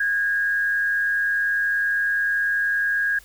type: tone with frequency modulation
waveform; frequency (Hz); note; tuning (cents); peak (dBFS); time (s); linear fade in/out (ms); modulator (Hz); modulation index
sine; 1635; G#6; -28; -19; 0-3.19; 5; 129; 0.36
effects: added 50 Hz sine -51 dBFS peak until 3.24 s + white hiss -51 dBFS RMS until 3.24 s